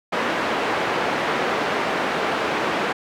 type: band-pass noise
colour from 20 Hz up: pink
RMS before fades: -23 dBFS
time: 0.12-2.93 s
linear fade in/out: 10 ms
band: 340 to 2200 Hz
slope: 12 dB/octave
effects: none